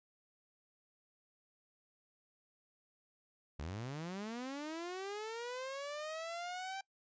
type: linear sweep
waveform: sawtooth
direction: up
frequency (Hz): 66.4 to 784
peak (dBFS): -37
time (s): 3.59-6.81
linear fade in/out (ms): 5
effects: noise-tail reverb RT60 0.1 s tail -22 dB re dry + resampled to 16000 Hz